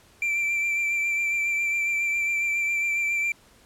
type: tone with vibrato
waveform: triangle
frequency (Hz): 2349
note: D7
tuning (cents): 0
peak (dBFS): -21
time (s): 0.22-3.32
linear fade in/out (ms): 2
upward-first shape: triangle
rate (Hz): 7.3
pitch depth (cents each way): 27
effects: pink hiss -56 dBFS RMS until 3.65 s + low-pass 12000 Hz 12 dB/octave